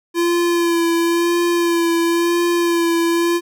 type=tone with vibrato; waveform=square; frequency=340.8 Hz; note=F4; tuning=42 cents flat; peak=-15 dBFS; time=0.14-3.41 s; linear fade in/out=50 ms; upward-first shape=sine; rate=0.97 Hz; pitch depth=24 cents each way; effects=none